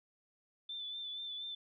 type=tone with vibrato; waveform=sine; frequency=3520 Hz; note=A7; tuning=in tune; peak=-40 dBFS; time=0.69-1.55 s; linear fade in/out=5 ms; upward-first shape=sine; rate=4.2 Hz; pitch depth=32 cents each way; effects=none